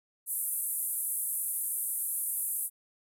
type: band-pass noise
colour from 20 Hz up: white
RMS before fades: -33 dBFS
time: 0.26-2.7 s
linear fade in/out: 50 ms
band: 9200 to 13000 Hz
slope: 48 dB/octave
effects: none